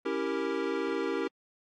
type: chord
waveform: square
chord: C# diminished seventh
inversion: none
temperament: equal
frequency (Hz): 277.2 / 329.6 / 392 / 466.2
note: C#4 / E4 / G4 / Bb4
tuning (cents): 0 / 0 / 0 / 0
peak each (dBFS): -37 / -36 / -34 / -35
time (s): 0.05-1.28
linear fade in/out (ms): 10
effects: low-pass 3000 Hz 12 dB/octave + AAC 48 kbps